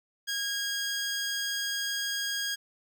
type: tone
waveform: 15% pulse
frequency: 1633 Hz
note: G#6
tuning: 30 cents flat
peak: -23 dBFS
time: 0.27-2.56 s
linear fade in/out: 20 ms
effects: none